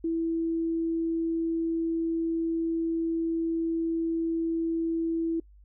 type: tone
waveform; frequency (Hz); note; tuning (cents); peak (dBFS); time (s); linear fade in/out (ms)
sine; 329.6; E4; 0; -25; 0.04-5.4; 5
effects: noise-tail reverb RT60 0.1 s tail -25 dB re dry + added 50 Hz sine -51 dBFS peak until 5.64 s